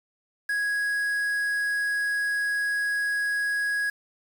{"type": "tone with quantisation", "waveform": "triangle", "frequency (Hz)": 1661.2, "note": "G#6", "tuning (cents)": 0, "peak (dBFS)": -22, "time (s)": [0.49, 3.9], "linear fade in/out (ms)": 5, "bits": 7, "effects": []}